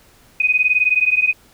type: beating tone pair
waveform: sine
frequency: 2489 / 2508 Hz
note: D#7 / D#7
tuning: 0 / +13 cents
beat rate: 19 Hz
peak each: -16 dBFS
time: 0.4-1.33 s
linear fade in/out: 5 ms
effects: pink hiss -51 dBFS RMS until 1.53 s